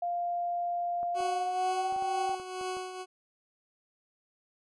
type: tone with pitch glide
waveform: sine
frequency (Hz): 698.5 to 770.6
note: F5 to G5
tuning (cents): 0 to -30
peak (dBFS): -29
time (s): 0.02-2.35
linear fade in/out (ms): 5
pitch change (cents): +170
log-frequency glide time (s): 1.13-2
type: clicks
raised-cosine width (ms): 1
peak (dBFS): -33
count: 9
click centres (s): 1.031 / 1.206 / 1.925 / 1.963 / 2.024 / 2.294 / 2.399 / 2.612 / 2.769
type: tone with tremolo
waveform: 20% pulse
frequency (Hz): 370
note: F#4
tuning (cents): 0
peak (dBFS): -27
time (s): 1.14-3.06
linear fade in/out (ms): 50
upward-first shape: triangle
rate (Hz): 2.1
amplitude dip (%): 65
effects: resampled to 24000 Hz